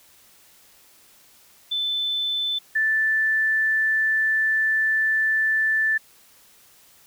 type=tone pair in turn; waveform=sine; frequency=3520 / 1760 Hz; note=A7 / A6; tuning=0 / 0 cents; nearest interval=octave; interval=1200 cents; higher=first; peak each=-22 / -18 dBFS; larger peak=second; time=1.71-2.59 / 2.75-5.98 s; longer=second; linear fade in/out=10 ms; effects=white hiss -54 dBFS RMS until 7.06 s